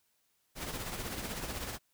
pink noise with tremolo, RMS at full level -37 dBFS, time 0.55-1.79 s, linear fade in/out 50 ms, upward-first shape triangle, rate 16 Hz, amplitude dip 55%, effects white hiss -75 dBFS RMS until 1.93 s

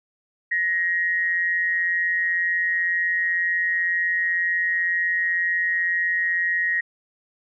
sine tone with amplitude modulation, 1887 Hz, A#6, 21 cents sharp, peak -17 dBFS, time 0.51-6.81 s, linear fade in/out 10 ms, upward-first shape sine, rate 176 Hz, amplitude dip 55%, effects none

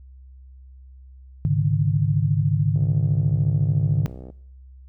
sine chord, Ab suspended fourth, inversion none, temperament equal with one note detuned, 103.83 / 138.59 / 152.36 Hz, Ab2 / Db3 / Eb3, 0 / 0 / -36 cents, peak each -23 / -22 / -21 dBFS, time 1.45-4.06 s, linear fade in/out 0 ms
click train, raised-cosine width 2 ms, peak -27 dBFS, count 99, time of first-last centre 2.76-4.301 s, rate 63.6 Hz
effects noise-tail reverb RT60 0.7 s tail -21 dB re dry + added 65 Hz sine -42 dBFS peak until 4.88 s

